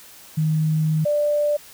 sine tone pair in turn, 156.2 / 589.7 Hz, D#3 / D5, +7 / +7 cents, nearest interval octave + major seventh, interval 2300 cents, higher second, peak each -17 dBFS, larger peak neither, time 0.37-1.05 / 1.05-1.57 s, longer first, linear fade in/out 10 ms, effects white hiss -45 dBFS RMS until 1.73 s

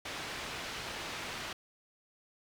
white low-pass noise, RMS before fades -41 dBFS, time 0.05-1.53 s, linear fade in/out 5 ms, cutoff 3400 Hz, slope 12 dB/octave, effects none

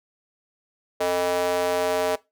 square tone with high-pass filter, 88.9 Hz, F2, 31 cents sharp, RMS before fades -23 dBFS, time 1-2.16 s, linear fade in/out 10 ms, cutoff 530 Hz, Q 4.9, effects noise-tail reverb RT60 0.2 s tail -19 dB re dry

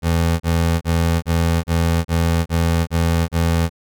25% pulse tone bursts, 83.3 Hz, E2, 19 cents sharp, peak -11 dBFS, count 9, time 0.02-3.696 s, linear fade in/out 50 ms, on 380 ms, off 32 ms, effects none

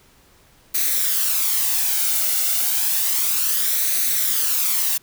blue noise with flanger, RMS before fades -20 dBFS, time 0.74-4.98 s, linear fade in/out 10 ms, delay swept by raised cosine 0.48 to 1.42 ms, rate 0.31 Hz, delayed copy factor +0.5, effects pink hiss -54 dBFS RMS until 5.02 s

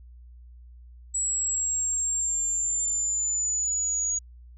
sine linear sweep, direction down, 7780 to 6730 Hz, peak -24 dBFS, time 1.14-4.19 s, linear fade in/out 10 ms, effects added 60 Hz sine -45 dBFS peak until 4.57 s

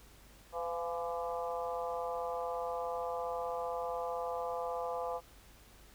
harmonic tone with a mistuned harmonic, 168.8 Hz, E3, 41 cents sharp, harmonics 3 / 4 / 5 / 6 / 7, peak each -38 / -40 / -42 / -44 / -45 dBFS, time 0.52-5.21 s, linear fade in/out 50 ms, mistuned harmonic 4, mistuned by +39 cents, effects added 50 Hz sine -60 dBFS peak until 5.94 s + pink hiss -60 dBFS RMS until 5.94 s

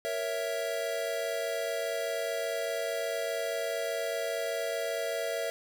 square chord, A# diminished, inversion none, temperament equal, 466.2 / 554.4 / 659.3 Hz, A#4 / C#5 / E5, 0 / 0 / 0 cents, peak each -37 / -37 / -34 dBFS, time 0.05-5.5 s, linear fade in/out 0 ms, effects none

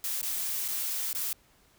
blue noise with dropouts, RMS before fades -32 dBFS, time 0.04-1.33 s, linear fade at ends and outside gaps 1 ms, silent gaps 0.215-0.229 / 0.68-0.685 / 1.13-1.149 s, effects pink hiss -63 dBFS RMS until 1.78 s

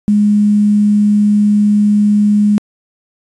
sine tone with quantisation, 207.7 Hz, G#3, in tune, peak -7 dBFS, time 0.08-2.58 s, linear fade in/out 0 ms, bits 6, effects resampled to 22050 Hz

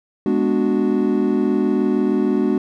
triangle chord, G# half-diminished seventh, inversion none, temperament equal, 207.7 / 246.9 / 293.7 / 370 Hz, G#3 / B3 / D4 / F#4, 0 / 0 / 0 / 0 cents, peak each -19 dBFS, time 0.26-2.58 s, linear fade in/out 2 ms, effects none

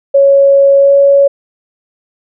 sine tone with pitch glide, 554.4 to 558.9 Hz, C#5 to C#5, 0 to +14 cents, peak -3 dBFS, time 0.14-1.28 s, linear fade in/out 10 ms, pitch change +14 cents, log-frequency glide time 0.78-0.93 s, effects none

